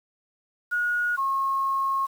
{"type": "tone pair in turn", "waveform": "sine", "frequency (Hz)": [1447, 1084], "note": ["F#6", "C#6"], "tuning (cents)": [-39, -39], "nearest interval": "perfect fourth", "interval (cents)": 500, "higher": "first", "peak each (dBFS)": -22, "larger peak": "neither", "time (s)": [[0.71, 1.17], [1.17, 2.07]], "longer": "second", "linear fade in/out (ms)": 20, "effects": ["8-bit"]}